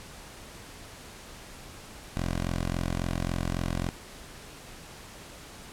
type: tone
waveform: 10% pulse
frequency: 43.65 Hz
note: F1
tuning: in tune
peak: -20 dBFS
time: 2.17-3.89 s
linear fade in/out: 0 ms
effects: pink hiss -46 dBFS RMS until 5.72 s + low-pass 11000 Hz 12 dB/octave